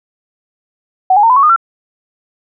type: tone with pitch steps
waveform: sine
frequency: 750 / 827.4 / 912.8 / 1006.9 / 1110.8 / 1225.4 / 1351.9 Hz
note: F#5 / G#5 / A#5 / B5 / C#6 / D#6 / E6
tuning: +23 / -7 / -37 / +33 / +3 / -27 / +43 cents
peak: -5 dBFS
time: 1.1-1.562 s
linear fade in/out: 5 ms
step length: 66 ms
effects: none